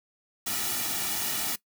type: noise with comb filter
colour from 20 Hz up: white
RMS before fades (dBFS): -30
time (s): 0.46-1.56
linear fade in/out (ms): 10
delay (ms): 1.9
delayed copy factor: -0.65
effects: noise-tail reverb RT60 0.1 s tail -19 dB re dry